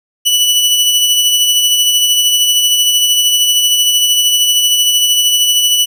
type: tone with tremolo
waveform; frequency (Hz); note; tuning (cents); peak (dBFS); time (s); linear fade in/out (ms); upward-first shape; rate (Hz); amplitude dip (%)
sawtooth; 2960; F#7; 0; -4; 0.25-5.86; 20; sine; 13; 35
effects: none